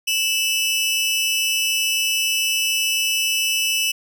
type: tone pair together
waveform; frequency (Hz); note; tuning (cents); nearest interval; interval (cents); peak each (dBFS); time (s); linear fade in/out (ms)
sawtooth; 2637 / 2953; E7 / F#7; 0 / -4; major second; 196; -18; 0.07-3.92; 10
effects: none